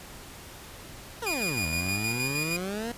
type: exponential two-way sweep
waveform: 20% pulse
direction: down then up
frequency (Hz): 495.5 to 77.78 to 241.9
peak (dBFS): -26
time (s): 1.22-2.92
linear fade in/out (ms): 5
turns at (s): 1.67
type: tone with tremolo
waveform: sawtooth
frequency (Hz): 2444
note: D#7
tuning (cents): -32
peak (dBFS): -24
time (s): 1.26-2.57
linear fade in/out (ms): 10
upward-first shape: square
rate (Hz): 6.4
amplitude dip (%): 40
effects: pink hiss -45 dBFS RMS until 2.97 s + resampled to 32000 Hz